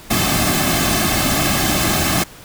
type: noise with comb filter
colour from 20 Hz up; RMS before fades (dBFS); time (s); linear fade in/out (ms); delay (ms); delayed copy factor
pink; -17; 0.1-2.24; 10; 2.1; -0.7
effects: pink hiss -40 dBFS RMS until 2.44 s